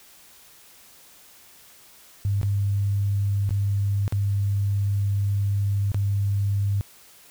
sine tone with dropouts, 100.2 Hz, G2, 38 cents sharp, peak -20 dBFS, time 2.25-6.81 s, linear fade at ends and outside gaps 0 ms, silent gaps 2.414-2.431 / 3.492-3.507 / 4.079-4.124 / 5.918-5.945 s, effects white hiss -51 dBFS RMS until 7.3 s

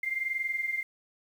sine tone pair together, 2093 / 2114 Hz, C7 / C7, 0 / +17 cents, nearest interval unison, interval 17 cents, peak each -30 / -35 dBFS, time 0.03-0.83 s, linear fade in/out 5 ms, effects 9-bit

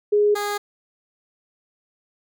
sine / 15% pulse tone pair in turn, 415.3 / 411.2 Hz, G#4 / G#4, 0 / -17 cents, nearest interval unison, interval 17 cents, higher first, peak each -14 / -17 dBFS, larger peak first, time 0.12-0.35 / 0.35-0.58 s, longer neither, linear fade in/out 10 ms, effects none

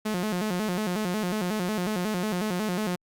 sawtooth tone with vibrato, 196 Hz, G3, in tune, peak -22 dBFS, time 0.05-2.96 s, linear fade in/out 10 ms, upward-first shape square, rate 5.5 Hz, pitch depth 160 cents each way, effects Opus 48 kbps

